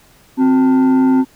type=tone with frequency modulation; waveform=sine; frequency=262.2 Hz; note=C4; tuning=4 cents sharp; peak=-6 dBFS; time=0.37-1.25 s; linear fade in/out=50 ms; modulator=629 Hz; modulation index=0.39; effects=tanh soft clip ceiling -8 dBFS + pink hiss -49 dBFS RMS until 1.35 s